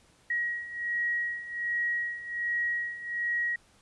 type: beating tone pair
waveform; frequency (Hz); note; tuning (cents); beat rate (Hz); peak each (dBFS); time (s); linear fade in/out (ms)
sine; 1900 / 1901.3; A#6 / A#6; +33 / +34; 1.3; -34 / -30; 0.3-3.56; 5
effects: pink hiss -62 dBFS RMS until 3.81 s + resampled to 24000 Hz